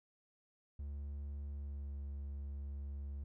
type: tone with pitch glide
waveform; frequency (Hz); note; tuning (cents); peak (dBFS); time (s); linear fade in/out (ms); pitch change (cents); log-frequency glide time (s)
triangle; 71.4 to 70.3; D2 to C#2; -48 to +25; -39; 0.79-3.24; 5; -27; 1.51-1.92
effects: none